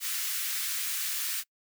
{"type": "high-pass noise", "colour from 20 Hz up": "white", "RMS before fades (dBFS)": -32, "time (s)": [0, 1.44], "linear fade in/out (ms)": 50, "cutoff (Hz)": 1400, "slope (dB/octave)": 24, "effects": ["noise-tail reverb RT60 0.1 s tail -25 dB re dry"]}